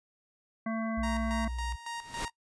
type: harmonic tone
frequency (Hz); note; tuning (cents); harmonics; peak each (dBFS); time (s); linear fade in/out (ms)
223.8; A3; +30; 1 / 3 / 5 / 7 / 9; -31 / -38 / -40 / -46 / -44; 0.66-1.48; 5
type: tone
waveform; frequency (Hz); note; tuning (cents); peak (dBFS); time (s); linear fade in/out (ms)
sine; 60.8; B1; -26; -33; 0.97-1.76; 10
type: tone with tremolo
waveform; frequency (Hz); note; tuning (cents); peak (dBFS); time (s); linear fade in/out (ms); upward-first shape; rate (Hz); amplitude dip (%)
sawtooth; 935; A#5; +5; -32; 1.03-2.3; 5; square; 3.6; 70
type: noise with exponential growth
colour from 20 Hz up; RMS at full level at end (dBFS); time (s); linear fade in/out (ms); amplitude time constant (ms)
pink; -33; 1.92-2.25; 2; 70
effects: noise-tail reverb RT60 0.1 s tail -20 dB re dry + resampled to 22050 Hz